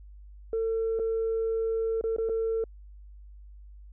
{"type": "tone with dropouts", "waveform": "sine", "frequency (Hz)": 450, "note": "A4", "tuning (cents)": 39, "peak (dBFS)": -24, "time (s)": [0.53, 2.64], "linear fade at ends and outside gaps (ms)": 2, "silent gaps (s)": [[0.991, 0.996], [2.012, 2.039], [2.164, 2.183], [2.29, 2.295]], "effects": ["tanh soft clip ceiling -22 dBFS", "added 50 Hz sine -45 dBFS peak until 3.92 s"]}